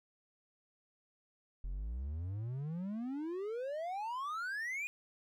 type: exponential sweep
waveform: triangle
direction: up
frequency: 41.2 to 2489 Hz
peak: -35 dBFS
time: 1.64-4.87 s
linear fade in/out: 0 ms
effects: none